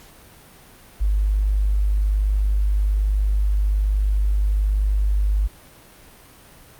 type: tone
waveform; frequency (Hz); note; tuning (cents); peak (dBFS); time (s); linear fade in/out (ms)
sine; 50.6; G#1; -44; -16; 1-5.48; 20
effects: pink hiss -47 dBFS RMS until 6.79 s + Opus 48 kbps